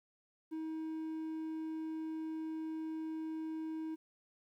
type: tone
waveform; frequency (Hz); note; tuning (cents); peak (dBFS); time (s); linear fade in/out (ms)
triangle; 317.7; D#4; +36; -36; 0.51-3.96; 20
effects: 12-bit